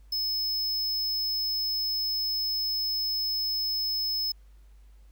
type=tone; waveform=square; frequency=5200 Hz; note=E8; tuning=24 cents flat; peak=-27 dBFS; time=0.12-4.32 s; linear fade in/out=5 ms; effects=added 50 Hz sine -50 dBFS peak until 5.11 s + pink hiss -69 dBFS RMS until 5.11 s